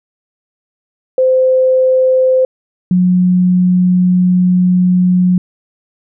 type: tone pair in turn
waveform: sine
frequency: 517 / 181.11 Hz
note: C5 / F#3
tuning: -21 / -37 cents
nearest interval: octave + tritone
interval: 1816 cents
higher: first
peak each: -7 dBFS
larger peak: neither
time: 1.18-2.45 / 2.91-5.38 s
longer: second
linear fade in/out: 2 ms
effects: none